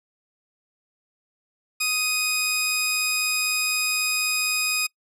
15% pulse tone pair together, 1250.5 / 2501 Hz, D#6 / D#7, +8 / +8 cents, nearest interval octave, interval 1200 cents, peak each -26 / -16 dBFS, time 1.8-4.87 s, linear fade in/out 10 ms, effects noise-tail reverb RT60 0.1 s tail -24 dB re dry

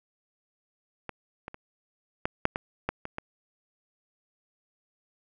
clicks, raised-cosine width 0.5 ms, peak -20 / -22 / -26 / -11 / -6 / -14 / -12 / -20 / -18 dBFS, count 9, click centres 1.093 / 1.481 / 1.544 / 2.255 / 2.454 / 2.559 / 2.89 / 3.054 / 3.184 s, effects none

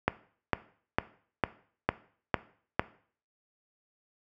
click train, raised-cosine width 0.5 ms, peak -8 dBFS, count 7, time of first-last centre 0.08-2.795 s, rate 2.21 Hz, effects noise-tail reverb RT60 0.5 s tail -17 dB re dry + high-pass 60 Hz 12 dB/octave

